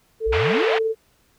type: tone with tremolo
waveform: sine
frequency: 444.5 Hz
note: A4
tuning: 18 cents sharp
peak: -17 dBFS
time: 0.2-0.95 s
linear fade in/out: 50 ms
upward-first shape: triangle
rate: 20 Hz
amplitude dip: 40%
type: exponential sweep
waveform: sine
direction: up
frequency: 45.73 to 830.6 Hz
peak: -23 dBFS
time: 0.26-0.77 s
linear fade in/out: 20 ms
type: band-pass noise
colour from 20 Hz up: white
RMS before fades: -25 dBFS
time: 0.32-0.79 s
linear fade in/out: 10 ms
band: 500 to 2800 Hz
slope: 24 dB/octave
effects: pink hiss -61 dBFS RMS until 1.38 s